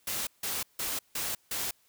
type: noise bursts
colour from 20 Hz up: white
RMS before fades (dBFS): -33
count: 5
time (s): 0.07-1.71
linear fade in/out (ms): 5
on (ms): 200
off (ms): 160
effects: white hiss -67 dBFS RMS until 1.88 s